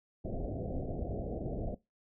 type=low-pass noise; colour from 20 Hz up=pink; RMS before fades=-37 dBFS; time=0.24-1.75 s; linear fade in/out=10 ms; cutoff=720 Hz; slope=96 dB/octave; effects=noise-tail reverb RT60 0.2 s tail -20 dB re dry